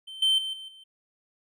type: tone with level steps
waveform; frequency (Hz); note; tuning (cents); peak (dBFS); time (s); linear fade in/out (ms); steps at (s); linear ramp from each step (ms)
triangle; 3100; G7; -20; -37 / -18 / -28 / -37 / -46; 0.07-0.84; 10; 0.22 / 0.38 / 0.53 / 0.68; 5
effects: none